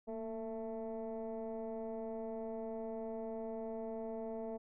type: tone with frequency modulation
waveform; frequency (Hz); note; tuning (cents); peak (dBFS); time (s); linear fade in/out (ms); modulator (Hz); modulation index
sine; 447.6; A4; +30; -38; 0.07-4.58; 20; 218; 1.3
effects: tanh soft clip ceiling -35 dBFS